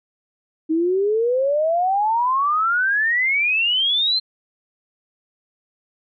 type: exponential sweep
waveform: sine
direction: up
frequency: 311.3 to 4186 Hz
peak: -16 dBFS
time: 0.69-4.2 s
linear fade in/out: 20 ms
effects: none